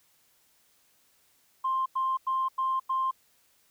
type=tone bursts; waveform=sine; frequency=1052 Hz; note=C6; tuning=9 cents sharp; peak=-24 dBFS; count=5; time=1.64-3.112 s; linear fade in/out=10 ms; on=220 ms; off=93 ms; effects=tanh soft clip ceiling -20 dBFS + white hiss -66 dBFS RMS until 3.7 s